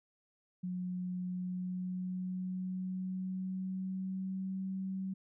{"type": "tone with pitch glide", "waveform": "sine", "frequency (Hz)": [181.3, 190.31], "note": ["F#3", "F#3"], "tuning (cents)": [-35, 49], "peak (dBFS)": -35, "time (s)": [0.63, 5.14], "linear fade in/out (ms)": 10, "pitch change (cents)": 84, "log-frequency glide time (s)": [1.26, 4.61], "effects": []}